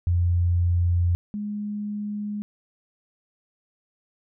sine tone pair in turn, 87.31 / 207.7 Hz, F2 / G#3, 0 / 0 cents, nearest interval octave + minor third, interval 1500 cents, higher second, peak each -18 / -27 dBFS, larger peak first, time 0.07-1.15 / 1.34-2.42 s, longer neither, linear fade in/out 0 ms, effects none

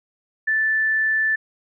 sine tone, 1758 Hz, A6, 2 cents flat, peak -17 dBFS, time 0.47-1.36 s, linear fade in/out 10 ms, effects none

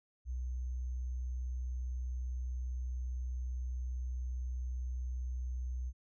sine tone with sample-and-hold, 62.4 Hz, B1, 19 cents sharp, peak -35 dBFS, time 0.25-5.93 s, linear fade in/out 50 ms, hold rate 6300 Hz, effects resampled to 22050 Hz

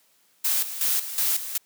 blue noise with tremolo, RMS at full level -23 dBFS, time 0.44-1.58 s, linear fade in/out 10 ms, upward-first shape square, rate 2.7 Hz, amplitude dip 70%, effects white hiss -63 dBFS RMS until 1.65 s + high-pass 150 Hz 12 dB/octave

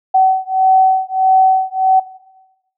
sine beating tone pair, 757 / 758.6 Hz, F#5 / F#5, +39 / +43 cents, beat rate 1.6 Hz, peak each -13 dBFS, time 0.14-2 s, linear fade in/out 10 ms, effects noise-tail reverb RT60 1.0 s tail -17 dB re dry

